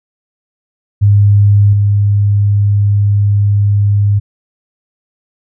sine tone with level steps, 102 Hz, G#2, 31 cents flat, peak -4 / -7 dBFS, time 1.01-4.2 s, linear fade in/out 20 ms, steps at 1.73 s, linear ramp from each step 2 ms, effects none

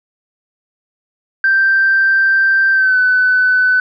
sine tone with pitch glide, 1568 to 1505 Hz, G6 to F#6, 0 to +29 cents, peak -8 dBFS, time 1.44-3.8 s, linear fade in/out 2 ms, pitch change -71 cents, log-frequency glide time 2.72-2.98 s, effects tanh soft clip ceiling -4 dBFS

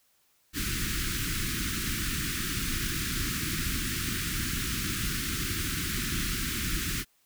pink band-stop noise, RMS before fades -31 dBFS, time 0.53-7.05 s, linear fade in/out 50 ms, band 350 to 1300 Hz, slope 48 dB/octave, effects white hiss -68 dBFS RMS until 7.25 s

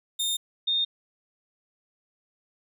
sawtooth / sine tone pair in turn, 3645 / 3661 Hz, A#7 / A#7, -40 / -32 cents, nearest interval unison, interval 8 cents, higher second, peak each -22 dBFS, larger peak neither, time 0.19-0.37 / 0.67-0.85 s, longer neither, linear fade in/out 10 ms, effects none

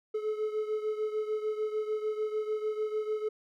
triangle beating tone pair, 428.3 / 435 Hz, A4 / A4, -47 / -20 cents, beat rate 6.7 Hz, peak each -29 / -34 dBFS, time 0.14-3.29 s, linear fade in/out 10 ms, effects none

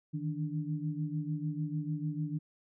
sine tone cluster, 152.5 / 159.2 / 292.3 Hz, D#3 / D#3 / D4, -34 / +40 / -8 cents, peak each -36 / -36 / -39 dBFS, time 0.13-2.39 s, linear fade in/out 20 ms, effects none

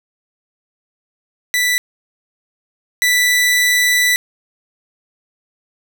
sawtooth tone pair in turn, 1975.5 / 1975.5 Hz, B6 / B6, 0 / 0 cents, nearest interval unison, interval 0 cents, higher neither, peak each -10 / -8 dBFS, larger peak second, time 1.54-1.78 / 3.02-4.16 s, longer second, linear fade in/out 0 ms, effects none

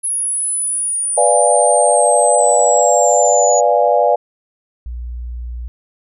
sine linear sweep, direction down, 10548 to 6800 Hz, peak -16 dBFS, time 0.03-3.61 s, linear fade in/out 20 ms
sine chord, B diminished seventh, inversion none, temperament equal, 493.9 / 587.3 / 698.5 / 830.6 Hz, B4 / D5 / F5 / Ab5, 0 / 0 / 0 / 0 cents, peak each -16 / -14 / -15 / -17 dBFS, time 1.17-4.16 s, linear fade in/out 10 ms
sine tone, 59.8 Hz, A#1, 45 cents sharp, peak -23 dBFS, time 4.86-5.68 s, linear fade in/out 0 ms
effects none

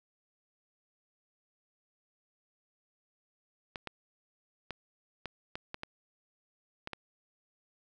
clicks, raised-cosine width 0.3 ms, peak -22 dBFS, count 9, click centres 3.758 / 3.873 / 4.707 / 5.257 / 5.555 / 5.744 / 5.834 / 6.874 / 6.933 s, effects none

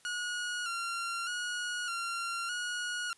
sawtooth tone with vibrato, 1414 Hz, F6, 21 cents sharp, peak -30 dBFS, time 0.05-3.13 s, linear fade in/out 0 ms, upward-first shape square, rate 0.82 Hz, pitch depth 44 cents each way, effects white hiss -63 dBFS RMS until 3.17 s + resampled to 24000 Hz

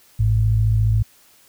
sine tone pair together, 54.4 / 108.8 Hz, A1 / A2, -19 / -19 cents, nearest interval octave, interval 1200 cents, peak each -20 / -15 dBFS, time 0.19-1.03 s, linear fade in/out 10 ms, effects white hiss -53 dBFS RMS until 1.48 s

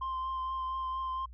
sine tone with vibrato, 1046.5 Hz, C6, in tune, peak -30 dBFS, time 0.01-1.26 s, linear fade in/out 10 ms, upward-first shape triangle, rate 4.3 Hz, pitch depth 18 cents each way, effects tanh soft clip ceiling -31 dBFS + added 60 Hz sine -46 dBFS peak until 1.33 s

